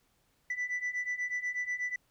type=beating tone pair; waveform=sine; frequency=1975.5 / 1983.7 Hz; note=B6 / B6; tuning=0 / +7 cents; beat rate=8.2 Hz; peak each=-34 / -32 dBFS; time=0.5-1.96 s; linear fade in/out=5 ms; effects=tanh soft clip ceiling -29 dBFS + pink hiss -72 dBFS RMS until 2.1 s